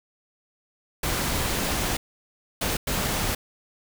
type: noise bursts at uneven times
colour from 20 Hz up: pink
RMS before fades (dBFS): -26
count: 3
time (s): 1.03-1.97 / 2.61-2.77 / 2.87-3.35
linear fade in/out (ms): 5
effects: none